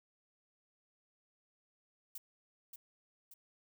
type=noise with echo; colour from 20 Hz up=violet; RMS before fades=-45 dBFS; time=2.15-2.18 s; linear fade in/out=5 ms; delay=580 ms; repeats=2; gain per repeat=-5 dB; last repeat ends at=3.34 s; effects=none